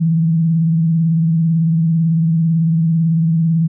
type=tone with vibrato; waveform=sine; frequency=163.6 Hz; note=E3; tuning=13 cents flat; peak=-11 dBFS; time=0-3.68 s; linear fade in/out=20 ms; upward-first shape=triangle; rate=18 Hz; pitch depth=65 cents each way; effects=none